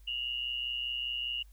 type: tone pair together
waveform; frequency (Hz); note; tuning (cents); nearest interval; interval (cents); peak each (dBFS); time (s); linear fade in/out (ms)
sine; 2778 / 2903; F7 / F#7; -10 / -34; minor second; 76; -37 / -34; 0.07-1.43; 10
effects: added 50 Hz sine -52 dBFS peak until 1.52 s + white hiss -69 dBFS RMS until 1.52 s